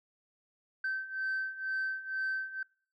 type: beating tone pair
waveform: sine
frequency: 1545 / 1547.1 Hz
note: G6 / G6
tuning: -26 / -23 cents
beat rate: 2.1 Hz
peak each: -36 / -33 dBFS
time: 0.84-2.63 s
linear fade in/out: 5 ms
effects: noise-tail reverb RT60 0.5 s tail -26 dB re dry + tanh soft clip ceiling -28 dBFS